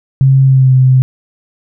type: tone with pitch glide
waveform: sine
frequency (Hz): 134.3 to 129.8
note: C3 to C3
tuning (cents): +46 to -13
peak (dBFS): -4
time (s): 0.21-1.02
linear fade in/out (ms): 0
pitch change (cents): -59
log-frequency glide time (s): 0.44-0.73
effects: none